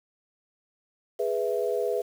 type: chord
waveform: sine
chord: E major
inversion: first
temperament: equal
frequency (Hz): 415.3 / 493.9 / 659.3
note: G#4 / B4 / E5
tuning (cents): 0 / 0 / 0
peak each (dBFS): -28 / -28 / -31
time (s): 1.19-2.02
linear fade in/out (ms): 10
effects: 8-bit